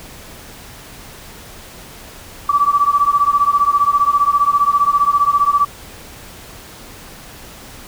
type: beating tone pair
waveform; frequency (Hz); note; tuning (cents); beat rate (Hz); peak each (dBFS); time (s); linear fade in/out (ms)
sine; 1147 / 1162; D6 / D6; -41 / -19; 15; -14; 2.49-5.65; 5
effects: pink hiss -37 dBFS RMS until 7.87 s